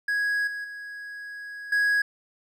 triangle tone with level steps, 1660 Hz, G#6, 1 cent flat, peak -21 / -29 / -34 / -18 dBFS, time 0.08-2.02 s, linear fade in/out 5 ms, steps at 0.47 / 0.64 / 1.72 s, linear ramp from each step 5 ms, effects none

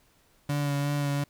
35% pulse tone with vibrato, 143.5 Hz, D3, 40 cents flat, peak -24 dBFS, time 0.49-1.24 s, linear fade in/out 5 ms, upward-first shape sine, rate 2.8 Hz, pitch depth 21 cents each way, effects pink hiss -64 dBFS RMS until 1.29 s

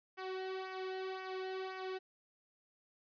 sawtooth tone with flanger, 376.8 Hz, F#4, 32 cents sharp, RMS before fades -42 dBFS, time 0.17-1.99 s, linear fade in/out 20 ms, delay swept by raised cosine 0.24 to 1.84 ms, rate 1.9 Hz, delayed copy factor -0.7, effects resampled to 11025 Hz

